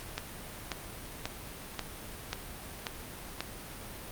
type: click train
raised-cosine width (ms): 0.2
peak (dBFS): -15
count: 7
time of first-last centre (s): 0.18-3.406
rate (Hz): 1.86
effects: pink hiss -44 dBFS RMS until 4.11 s + Opus 48 kbps